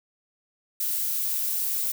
violet noise, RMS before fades -27 dBFS, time 0.8-1.92 s, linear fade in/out 5 ms, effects none

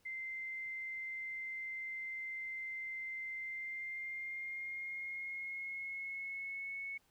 sine tone with pitch glide, 2081 to 2205 Hz, C7 to C#7, -10 to -10 cents, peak -40 dBFS, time 0.05-6.98 s, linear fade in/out 10 ms, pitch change +100 cents, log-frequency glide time 3.37-6.76 s, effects pink hiss -73 dBFS RMS until 7.1 s

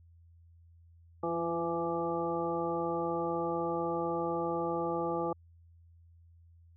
harmonic tone with a mistuned harmonic, 168 Hz, E3, 33 cents sharp, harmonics 1 / 2 / 3 / 4 / 5 / 7, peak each -41 / -35 / -35 / -41 / -37 / -39 dBFS, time 1.23-5.33 s, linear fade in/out 5 ms, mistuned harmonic 2, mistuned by +22 cents, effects added 84 Hz sine -56 dBFS peak until 6.76 s

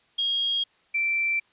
sine tone pair in turn, 3261 / 2342 Hz, G#7 / D7, -32 / -5 cents, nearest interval tritone, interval 573 cents, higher first, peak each -22 dBFS, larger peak neither, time 0.18-0.64 / 0.94-1.4 s, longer neither, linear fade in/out 10 ms, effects white hiss -63 dBFS RMS until 1.52 s + resampled to 8000 Hz

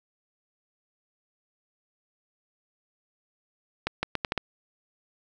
accelerating click train, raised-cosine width 0.3 ms, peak -10 dBFS, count 6, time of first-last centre 3.87-4.377 s, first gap 160 ms, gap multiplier 0.77, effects none

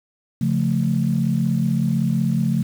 sine chord, Db augmented, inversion none, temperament equal, 138.59 / 174.61 / 220 Hz, Db3 / F3 / A3, 0 / 0 / 0 cents, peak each -21 dBFS, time 0.41-2.63 s, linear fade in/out 5 ms, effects tanh soft clip ceiling -7 dBFS + 7-bit

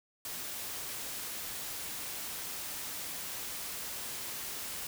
white noise, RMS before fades -40 dBFS, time 0.25-4.87 s, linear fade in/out 2 ms, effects none

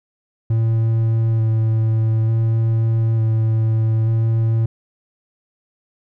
triangle tone with vibrato, 112.1 Hz, A2, 33 cents sharp, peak -12 dBFS, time 0.5-4.66 s, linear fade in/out 5 ms, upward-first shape square, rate 0.56 Hz, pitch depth 13 cents each way, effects none

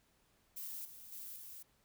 violet noise with level steps, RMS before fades -45 / -54 / -48 / -51 dBFS, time 0.56-1.63 s, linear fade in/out 10 ms, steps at 0.85 / 1.12 / 1.36 s, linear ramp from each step 2 ms, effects pink hiss -73 dBFS RMS until 1.84 s

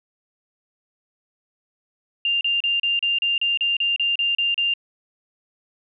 sine tone bursts, 2794 Hz, F7, in tune, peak -18 dBFS, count 13, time 2.25-4.738 s, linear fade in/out 2 ms, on 160 ms, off 34 ms, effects none

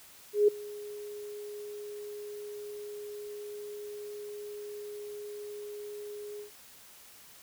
sine tone with ADSR envelope, 415.3 Hz, G#4, in tune, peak -17 dBFS, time 0.33-6.51 s, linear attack 150 ms, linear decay 8 ms, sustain -22 dB, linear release 110 ms, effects white hiss -54 dBFS RMS until 7.42 s

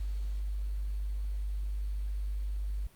sine tone with quantisation, 50 Hz, G1, 35 cents sharp, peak -31 dBFS, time 0-2.87 s, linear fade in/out 5 ms, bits 10, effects pink hiss -61 dBFS RMS until 2.95 s + Opus 48 kbps

